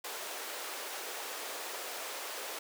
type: high-pass noise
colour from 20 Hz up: pink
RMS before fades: -41 dBFS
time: 0.04-2.59 s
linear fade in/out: 5 ms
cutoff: 420 Hz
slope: 24 dB/octave
effects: none